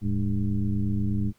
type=tone with frequency modulation; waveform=sine; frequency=109.8 Hz; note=A2; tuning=3 cents flat; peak=-22 dBFS; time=0.01-1.33 s; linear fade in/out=50 ms; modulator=95.6 Hz; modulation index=1.4; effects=pink hiss -65 dBFS RMS until 1.38 s